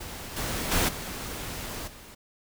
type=noise with level steps; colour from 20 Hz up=pink; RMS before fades=-39 / -31 / -24 / -36 / -47 dBFS; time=0-2.15 s; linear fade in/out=10 ms; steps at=0.36 / 0.71 / 0.88 / 1.87 s; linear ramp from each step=10 ms; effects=none